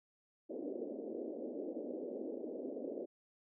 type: band-pass noise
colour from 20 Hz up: pink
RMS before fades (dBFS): -43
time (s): 0.49-3.06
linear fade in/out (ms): 20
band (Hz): 250 to 570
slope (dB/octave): 48
effects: none